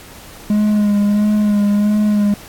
triangle tone with vibrato, 207.7 Hz, G#3, in tune, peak -9 dBFS, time 0.5-2.34 s, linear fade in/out 2 ms, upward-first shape sine, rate 1.5 Hz, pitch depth 29 cents each way, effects pink hiss -38 dBFS RMS until 2.48 s + AAC 64 kbps

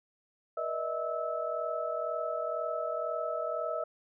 sine tone cluster, 478.5 / 601 / 643 / 1305 Hz, A#4 / D5 / E5 / E6, +45 / +40 / -43 / -18 cents, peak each -40 / -37 / -34 / -37 dBFS, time 0.57-3.84 s, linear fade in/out 5 ms, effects none

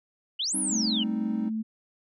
sine exponential two-way sweep, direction up then down, 2794 to 11175 to 2794 Hz, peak -26 dBFS, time 0.39-1.04 s, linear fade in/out 10 ms, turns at 0.57 s
triangle chord, C minor, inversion second, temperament equal, 196 / 261.6 / 311.1 Hz, G3 / C4 / Eb4, 0 / 0 / 0 cents, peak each -33 dBFS, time 0.53-1.5 s, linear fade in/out 20 ms
sine tone, 220 Hz, A3, in tune, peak -27 dBFS, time 0.71-1.63 s, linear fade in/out 20 ms
effects none

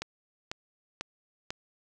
click train, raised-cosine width 0.2 ms, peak -17 dBFS, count 4, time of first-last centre 0.02-1.505 s, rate 2.02 Hz, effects none

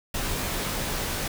pink noise with comb filter, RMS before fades -29 dBFS, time 0.14-1.28 s, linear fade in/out 5 ms, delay 18 ms, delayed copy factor -0.55, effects none

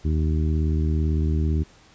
harmonic tone, 77.9 Hz, D#2, 3 cents sharp, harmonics 1 / 2 / 3 / 4 / 5, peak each -20 / -27 / -31 / -32 / -36 dBFS, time 0.04-1.64 s, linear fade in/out 20 ms, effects pink hiss -53 dBFS RMS until 1.94 s + resampled to 16000 Hz

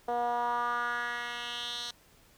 10% pulse tone with band-pass filter sweep, 240 Hz, B3, 49 cents flat, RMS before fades -33 dBFS, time 0.08-1.91 s, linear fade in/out 5 ms, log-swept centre 620 to 4400 Hz, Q 3, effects pink hiss -61 dBFS RMS until 2.37 s

